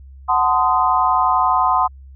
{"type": "chord", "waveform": "sine", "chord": "F# diminished seventh", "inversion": "none", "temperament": "equal with one note detuned", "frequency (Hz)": [740, 880, 1031.5, 1244.5], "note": ["F#5", "A5", "C6", "Eb6"], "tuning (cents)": [0, 0, -25, 0], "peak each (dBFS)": [-19, -21, -16, -20], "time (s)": [0.28, 1.88], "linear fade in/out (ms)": 20, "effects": ["added 67 Hz sine -37 dBFS peak until 2.15 s"]}